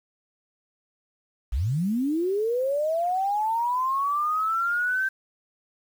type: linear sweep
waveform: sine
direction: up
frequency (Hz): 48 to 1568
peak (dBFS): -22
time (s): 1.52-5.09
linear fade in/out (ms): 10
effects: 8-bit